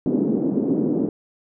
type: band-pass noise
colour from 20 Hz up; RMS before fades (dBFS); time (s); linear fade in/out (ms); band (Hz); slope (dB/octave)
white; -21; 0.06-1.09; 2; 200 to 340; 24
effects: none